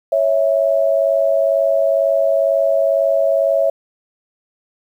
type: tone pair together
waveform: sine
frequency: 553.9 / 656 Hz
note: C#5 / E5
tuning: -1 / -9 cents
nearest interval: minor third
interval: 292 cents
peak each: -15 dBFS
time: 0.12-3.7 s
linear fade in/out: 5 ms
effects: 8-bit